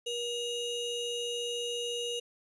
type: ring-modulated tone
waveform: square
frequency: 1667 Hz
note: G#6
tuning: 6 cents sharp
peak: -30 dBFS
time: 0.06-2.2 s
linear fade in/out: 10 ms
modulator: 1190 Hz
effects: resampled to 22050 Hz + 11-bit